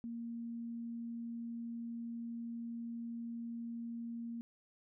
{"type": "tone", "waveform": "sine", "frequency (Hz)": 233.1, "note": "A#3", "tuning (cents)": 0, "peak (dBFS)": -40, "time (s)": [0.04, 4.41], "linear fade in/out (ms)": 0, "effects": []}